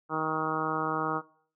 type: harmonic tone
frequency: 157.5 Hz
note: D#3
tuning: 21 cents sharp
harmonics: 1 / 2 / 3 / 4 / 5 / 6 / 7 / 8 / 9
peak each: -39 / -35 / -36 / -41 / -36 / -36 / -36 / -33 / -40 dBFS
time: 0.09-1.22 s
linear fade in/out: 50 ms
effects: noise-tail reverb RT60 0.5 s tail -19 dB re dry